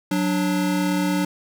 square tone pair together, 183.64 / 293.7 Hz, F#3 / D4, -13 / 0 cents, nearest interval minor sixth, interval 813 cents, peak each -23 / -23 dBFS, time 0.11-1.25 s, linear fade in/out 5 ms, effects none

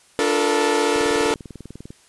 sawtooth chord, Bb major seventh, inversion first, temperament equal with one note detuned, 293.7 / 349.2 / 440 / 475.4 Hz, D4 / F4 / A4 / Bb4, 0 / 0 / 0 / +34 cents, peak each -20 / -22 / -16 / -20 dBFS, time 0.19-1.34 s, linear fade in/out 0 ms
click train, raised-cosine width 3 ms, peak -23 dBFS, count 20, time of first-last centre 0.96-1.905 s, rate 20.1 Hz
effects white hiss -54 dBFS RMS until 2.08 s + resampled to 24000 Hz

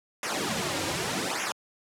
pink noise with flanger, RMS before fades -29 dBFS, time 0.23-1.52 s, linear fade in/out 2 ms, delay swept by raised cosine 0.23 to 4.73 ms, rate 0.84 Hz, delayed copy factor -0.85, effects high-pass 150 Hz 12 dB/octave + low-pass 9000 Hz 12 dB/octave

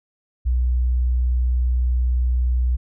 sine tone, 61.74 Hz, B1, in tune, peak -16 dBFS, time 0.45-2.77 s, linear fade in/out 20 ms, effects none

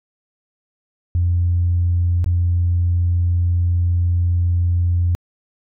sine tone with dropouts, 87.31 Hz, F2, in tune, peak -13 dBFS, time 1.15-5.15 s, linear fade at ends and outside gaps 0 ms, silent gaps 2.243-2.261 s, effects tanh soft clip ceiling -9 dBFS

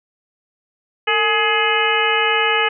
harmonic tone with a mistuned harmonic, 421.6 Hz, G#4, 26 cents sharp, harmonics 1 / 2 / 3 / 4 / 5 / 6 / 7, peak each -22 / -22 / -22 / -22 / -22 / -22 / -22 dBFS, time 1.07-2.69 s, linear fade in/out 10 ms, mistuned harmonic 1, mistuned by +120 cents, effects none

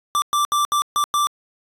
square tone bursts at uneven times, 1174 Hz, D6, 1 cent flat, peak -17 dBFS, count 6, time 0.15-0.22 / 0.33-0.45 / 0.52-0.65 / 0.72-0.82 / 0.96-1.04 / 1.14-1.27 s, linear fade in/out 0 ms, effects resampled to 32000 Hz

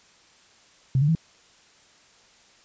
sine tone with pitch steps, 131.9 / 146.35 / 162.39 Hz, C3 / D3 / E3, +14 / -6 / -26 cents, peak -17 dBFS, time 0.95-1.151 s, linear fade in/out 2 ms, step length 67 ms, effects white hiss -56 dBFS RMS until 2.64 s + resampled to 16000 Hz

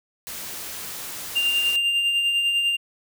white noise, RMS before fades -34 dBFS, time 0.27-1.76 s, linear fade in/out 0 ms
triangle tone with tremolo, 2794 Hz, F7, in tune, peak -16 dBFS, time 1.35-2.77 s, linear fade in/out 20 ms, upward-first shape sine, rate 10 Hz, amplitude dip 35%
effects none

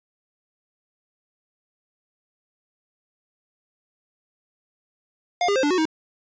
square tone with pitch steps, 709 / 404.8 / 526 / 292 / 367.7 / 316.4 Hz, F5 / G#4 / C5 / D4 / F#4 / D#4, +26 / -44 / +9 / -10 / -11 / +29 cents, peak -19 dBFS, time 5.41-5.854 s, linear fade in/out 2 ms, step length 74 ms, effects resampled to 16000 Hz

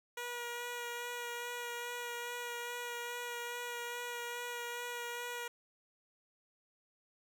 10% pulse tone with vibrato, 480.4 Hz, B4, 48 cents flat, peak -31 dBFS, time 0.17-5.48 s, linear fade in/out 5 ms, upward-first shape sine, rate 2.4 Hz, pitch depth 14 cents each way, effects none

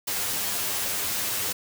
white noise with comb filter, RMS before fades -28 dBFS, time 0.07-1.53 s, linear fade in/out 10 ms, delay 10 ms, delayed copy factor +0.65, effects none

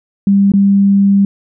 sine tone with dropouts, 198.4 Hz, G3, 21 cents sharp, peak -6 dBFS, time 0.27-1.25 s, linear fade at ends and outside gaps 2 ms, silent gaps 0.519-0.537 s, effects none

